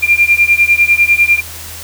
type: beating tone pair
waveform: sine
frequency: 2385 / 2395 Hz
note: D7 / D7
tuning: +26 / +33 cents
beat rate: 10 Hz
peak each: -10 dBFS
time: 0.02-1.41 s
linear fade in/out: 20 ms
effects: added 82 Hz sine -33 dBFS peak until 1.83 s + white hiss -29 dBFS RMS until 1.83 s